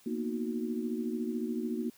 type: chord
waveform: sine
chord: B major seventh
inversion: third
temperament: equal with one note detuned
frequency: 233.1 / 246.9 / 311.1 / 367 Hz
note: A#3 / B3 / D#4 / F#4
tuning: 0 / 0 / 0 / -14 cents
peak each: -34 / -39 / -38 / -38 dBFS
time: 0.06-1.9 s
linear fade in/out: 5 ms
effects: white hiss -61 dBFS RMS until 1.97 s